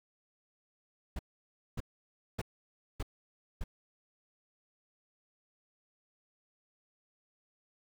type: noise bursts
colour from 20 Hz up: brown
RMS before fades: -35 dBFS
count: 5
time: 1.16-3.64 s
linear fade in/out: 5 ms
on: 32 ms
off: 580 ms
effects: none